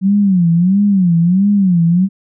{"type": "tone with vibrato", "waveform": "sine", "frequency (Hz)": 185, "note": "F#3", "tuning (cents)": 0, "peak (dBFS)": -8, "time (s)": [0.01, 2.09], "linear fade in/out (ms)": 50, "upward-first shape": "sine", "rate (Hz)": 1.5, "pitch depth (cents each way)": 180, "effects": []}